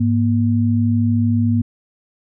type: tone pair together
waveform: sine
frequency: 103.83 / 237.2 Hz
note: G#2 / A#3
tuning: 0 / +30 cents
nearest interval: octave + major second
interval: 1430 cents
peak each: -16 dBFS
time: 0-1.62 s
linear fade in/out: 10 ms
effects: none